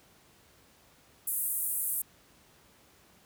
pink band-pass noise, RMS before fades -32 dBFS, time 1.27-2.02 s, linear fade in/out 5 ms, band 9100 to 16000 Hz, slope 48 dB/octave, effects pink hiss -61 dBFS RMS until 3.25 s + high-pass 60 Hz 12 dB/octave

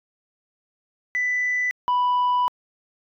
sine tone pair in turn, 1989 / 988.2 Hz, B6 / B5, +12 / +1 cents, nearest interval octave, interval 1211 cents, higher first, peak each -19 / -15 dBFS, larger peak second, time 1.15-1.71 / 1.88-2.48 s, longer second, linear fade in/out 0 ms, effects tanh soft clip ceiling -17 dBFS

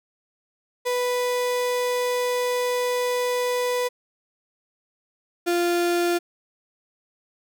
35% pulse tone pair in turn, 493.9 / 347.7 Hz, B4 / F4, 0 / -8 cents, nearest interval tritone, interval 608 cents, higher first, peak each -20 / -18 dBFS, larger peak second, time 0.85-3.89 / 5.46-6.19 s, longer first, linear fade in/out 20 ms, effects none

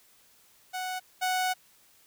sawtooth tone pair in turn, 740 / 740 Hz, F#5 / F#5, 0 / 0 cents, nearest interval unison, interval 0 cents, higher neither, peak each -28 / -22 dBFS, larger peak second, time 0.73-1 / 1.21-1.54 s, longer second, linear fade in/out 20 ms, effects white hiss -61 dBFS RMS until 2.06 s

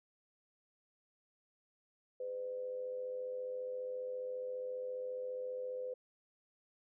sine tone with amplitude modulation, 506 Hz, B4, 42 cents sharp, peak -36 dBFS, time 2.2-5.94 s, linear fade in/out 5 ms, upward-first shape sine, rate 94.7 Hz, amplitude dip 50%, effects none

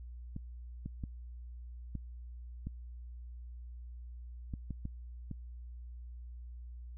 clicks, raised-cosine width 5 ms, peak -27 dBFS, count 9, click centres 0.364 / 0.86 / 1.038 / 1.953 / 2.67 / 4.538 / 4.707 / 4.854 / 5.313 s, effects added 60 Hz sine -44 dBFS peak until 6.97 s

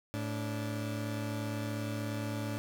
30% pulse tone pair together, 108.7 / 290.2 Hz, A2 / D4, -21 / -21 cents, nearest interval octave + perfect fourth, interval 1700 cents, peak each -33 / -36 dBFS, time 0.14-2.58 s, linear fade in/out 0 ms, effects none

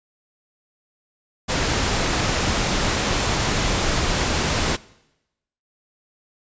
pink noise, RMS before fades -21 dBFS, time 1.48-4.77 s, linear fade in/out 20 ms, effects noise-tail reverb RT60 0.9 s tail -21 dB re dry + resampled to 16000 Hz

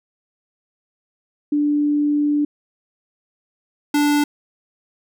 sine / square tone pair in turn, 293.7 / 292.7 Hz, D4 / D4, 0 / -6 cents, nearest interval unison, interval 6 cents, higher first, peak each -15 dBFS, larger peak neither, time 1.52-2.45 / 3.94-4.24 s, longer first, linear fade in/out 5 ms, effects none

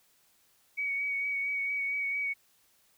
sine tone with vibrato, 2249 Hz, C#7, 24 cents sharp, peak -29 dBFS, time 0.77-2.34 s, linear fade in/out 20 ms, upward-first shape sine, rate 4.4 Hz, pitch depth 21 cents each way, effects white hiss -67 dBFS RMS until 2.97 s

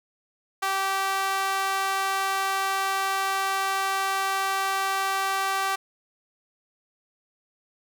sawtooth tone with high-pass filter, 387.7 Hz, G4, 19 cents flat, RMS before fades -26 dBFS, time 0.62-5.76 s, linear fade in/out 10 ms, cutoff 980 Hz, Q 2, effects none

